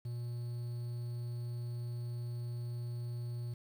triangle tone with quantisation, 119.9 Hz, A#2, 49 cents sharp, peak -35 dBFS, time 0.05-3.54 s, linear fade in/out 5 ms, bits 10, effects none

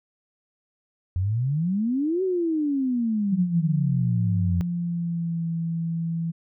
sine exponential two-way sweep, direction up then down, 86.9 to 383.9 to 86.9 Hz, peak -21 dBFS, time 1.16-4.61 s, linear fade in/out 0 ms, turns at 2.23 s
sine tone with pitch glide, 174.61 to 165.96 Hz, F3 to E3, 0 to +12 cents, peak -24 dBFS, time 3.31-6.32 s, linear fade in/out 20 ms, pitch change -88 cents, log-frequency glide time 4.63-5.47 s
effects none

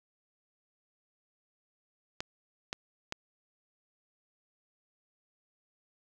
clicks, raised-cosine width 0.2 ms, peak -17 dBFS, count 3, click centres 2.205 / 2.729 / 3.124 s, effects none

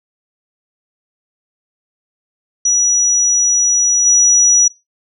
sine tone with level steps, 5850 Hz, F#8, 21 cents flat, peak -10 / -7 dBFS, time 2.65-4.68 s, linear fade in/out 5 ms, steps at 4.05 s, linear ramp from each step 20 ms, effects noise-tail reverb RT60 0.2 s tail -21 dB re dry

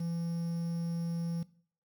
triangle tone with quantisation, 168.4 Hz, E3, 37 cents sharp, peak -30 dBFS, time 0-1.43 s, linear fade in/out 5 ms, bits 9, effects noise-tail reverb RT60 0.5 s tail -19 dB re dry

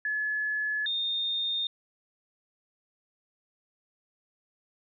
sine tone pair in turn, 1710 / 3655 Hz, A6 / A#7, -50 / -35 cents, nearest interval octave + minor second, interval 1315 cents, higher second, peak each -27 / -27 dBFS, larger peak neither, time 0.05-0.86 / 0.86-1.67 s, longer neither, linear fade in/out 2 ms, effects none

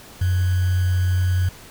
sine tone with sample-and-hold, 91 Hz, F#2, 28 cents flat, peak -16 dBFS, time 0.21-1.49 s, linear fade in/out 5 ms, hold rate 1575 Hz, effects pink hiss -43 dBFS RMS until 1.7 s

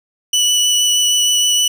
25% pulse tone with vibrato, 2960 Hz, F#7, in tune, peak -8 dBFS, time 0.33-1.68 s, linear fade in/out 5 ms, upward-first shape triangle, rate 6.4 Hz, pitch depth 12 cents each way, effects none

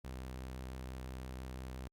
sawtooth tone with vibrato, 64.2 Hz, C2, 32 cents flat, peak -39 dBFS, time 0.04-1.88 s, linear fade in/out 10 ms, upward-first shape sine, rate 5.9 Hz, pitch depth 12 cents each way, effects Opus 48 kbps

